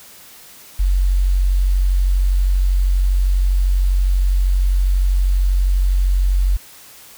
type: tone with quantisation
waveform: sine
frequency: 46.25 Hz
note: F#1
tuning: in tune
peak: -12 dBFS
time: 0.79-6.57 s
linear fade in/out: 10 ms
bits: 7
effects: white hiss -42 dBFS RMS until 7.17 s